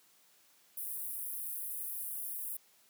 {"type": "high-pass noise", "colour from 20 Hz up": "pink", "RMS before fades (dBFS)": -40, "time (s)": [0.77, 2.57], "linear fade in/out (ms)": 5, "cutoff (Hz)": 10000, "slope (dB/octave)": 48, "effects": ["white hiss -66 dBFS RMS until 2.89 s", "high-pass 150 Hz 12 dB/octave"]}